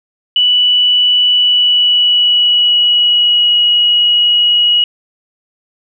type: tone with pitch glide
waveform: sine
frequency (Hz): 2960 to 2906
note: F#7 to F#7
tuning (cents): 0 to -32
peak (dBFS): -7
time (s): 0.36-4.84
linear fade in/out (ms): 2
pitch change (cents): -32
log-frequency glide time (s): 1.3-3.57
effects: none